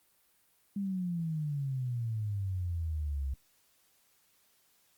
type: exponential sweep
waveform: sine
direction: down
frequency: 203.1 to 65.7 Hz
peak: -31 dBFS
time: 0.76-3.34 s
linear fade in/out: 5 ms
effects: white hiss -69 dBFS RMS until 4.97 s + Opus 32 kbps